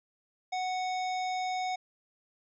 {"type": "tone", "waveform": "square", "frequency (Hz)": 740, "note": "F#5", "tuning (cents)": 0, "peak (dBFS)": -31, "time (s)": [0.52, 1.76], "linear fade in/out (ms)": 10, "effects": ["resampled to 16000 Hz"]}